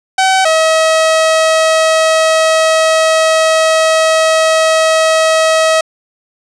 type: tone pair in turn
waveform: sawtooth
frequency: 761 / 639.9 Hz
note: F#5 / D#5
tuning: +48 / +48 cents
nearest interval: minor third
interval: 300 cents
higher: first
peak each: -4 dBFS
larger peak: neither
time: 0.18-0.45 / 0.45-5.81 s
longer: second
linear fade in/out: 5 ms
effects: resampled to 22050 Hz + 7-bit